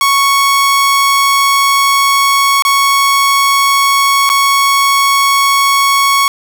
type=tone with dropouts; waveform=sawtooth; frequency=1108.7 Hz; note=C#6; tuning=in tune; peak=-4 dBFS; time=0.01-6.28 s; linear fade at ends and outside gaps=1 ms; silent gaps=2.623-2.65 / 4.292-4.299 s; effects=none